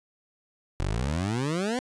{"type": "exponential sweep", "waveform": "20% pulse", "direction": "up", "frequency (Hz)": [43, 261.6], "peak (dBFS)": -21, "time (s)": [0.8, 1.79], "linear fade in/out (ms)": 0, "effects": ["resampled to 22050 Hz"]}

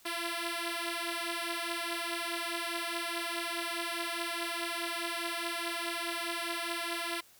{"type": "beating tone pair", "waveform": "5% pulse", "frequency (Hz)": [337.2, 342], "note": ["E4", "F4"], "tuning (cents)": [39, -36], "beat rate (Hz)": 4.8, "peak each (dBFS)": -25, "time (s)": [0.05, 7.21], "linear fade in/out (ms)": 10, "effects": ["white hiss -60 dBFS RMS until 7.39 s"]}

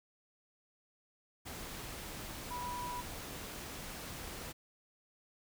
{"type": "tone in noise", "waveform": "sine", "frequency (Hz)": 980, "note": "B5", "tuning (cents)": -14, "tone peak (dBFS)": -39, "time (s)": [2.5, 3.02], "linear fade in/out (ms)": 20, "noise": "pink", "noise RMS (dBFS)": -45, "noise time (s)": [1.45, 4.53], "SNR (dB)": 3, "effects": []}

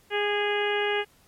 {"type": "harmonic tone with a mistuned harmonic", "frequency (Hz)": 412.7, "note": "G#4", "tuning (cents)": -11, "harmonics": [1, 2, 3, 4, 5, 6, 7, 8], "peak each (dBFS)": [-26, -31, -38, -31, -33, -35, -33, -45], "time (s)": [0.1, 1.05], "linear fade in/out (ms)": 50, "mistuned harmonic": 3, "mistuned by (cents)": -23, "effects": ["pink hiss -60 dBFS RMS until 1.27 s", "MP3 64 kbps"]}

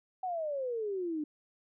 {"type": "exponential sweep", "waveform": "sine", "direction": "down", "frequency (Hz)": [760, 293.7], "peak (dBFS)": -32, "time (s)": [0.23, 1.24], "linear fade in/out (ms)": 5, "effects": []}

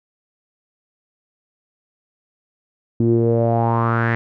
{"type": "tone with low-pass filter sweep", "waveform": "sawtooth", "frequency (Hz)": 115.7, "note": "A#2", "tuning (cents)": -13, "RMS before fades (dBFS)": -17, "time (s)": [3, 4.15], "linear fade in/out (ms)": 0, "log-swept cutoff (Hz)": [290, 1900], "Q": 5.3, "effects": []}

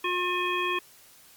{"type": "harmonic tone with a mistuned harmonic", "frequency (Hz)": 358.3, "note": "F4", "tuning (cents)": 44, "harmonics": [1, 3, 5, 7, 9], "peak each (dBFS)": [-31, -29, -35, -30, -35], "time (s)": [0.04, 0.79], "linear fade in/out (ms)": 5, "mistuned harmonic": 9, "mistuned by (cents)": 26, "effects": ["white hiss -54 dBFS RMS until 1.36 s", "MP3 96 kbps"]}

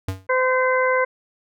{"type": "tone with exponential decay", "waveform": "square", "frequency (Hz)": 94.7, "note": "F#2", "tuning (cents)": 41, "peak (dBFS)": -20, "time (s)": [0.08, 0.27], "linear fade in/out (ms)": 5, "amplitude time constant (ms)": 41}
{"type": "harmonic tone", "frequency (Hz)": 513, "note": "C5", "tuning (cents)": -34, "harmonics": [1, 2, 3, 4], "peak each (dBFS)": [-19, -22, -24, -25], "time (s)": [0.29, 1.05], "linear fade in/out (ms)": 10}
{"effects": []}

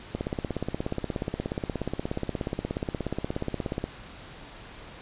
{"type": "click train", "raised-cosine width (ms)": 2, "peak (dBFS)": -15, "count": 63, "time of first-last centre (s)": [0.15, 3.84], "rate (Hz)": 16.8, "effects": ["pink hiss -45 dBFS RMS until 5.01 s", "resampled to 8000 Hz"]}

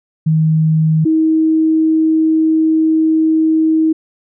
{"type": "tone pair in turn", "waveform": "sine", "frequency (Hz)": [158, 317.8], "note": ["D#3", "D#4"], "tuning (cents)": [27, 37], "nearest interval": "octave", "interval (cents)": 1210, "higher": "second", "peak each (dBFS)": -9, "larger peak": "neither", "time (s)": [[0.26, 1.05], [1.05, 3.93]], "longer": "second", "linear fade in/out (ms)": 10, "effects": []}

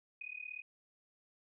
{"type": "tone with amplitude modulation", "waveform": "sine", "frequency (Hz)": 2489, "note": "D#7", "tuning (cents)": 0, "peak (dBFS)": -39, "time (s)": [0.21, 0.62], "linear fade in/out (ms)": 5, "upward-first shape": "sine", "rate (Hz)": 36.9, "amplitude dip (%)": 95, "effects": []}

